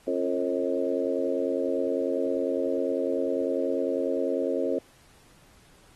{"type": "harmonic tone with a mistuned harmonic", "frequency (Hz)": 90, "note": "F#2", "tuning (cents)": -47, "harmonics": [3, 4, 5, 6, 7], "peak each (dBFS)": [-31, -31, -30, -29, -34], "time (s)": [0.07, 4.79], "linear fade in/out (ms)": 5, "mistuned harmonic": 4, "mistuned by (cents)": -59, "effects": ["pink hiss -58 dBFS RMS until 5.95 s", "AAC 32 kbps"]}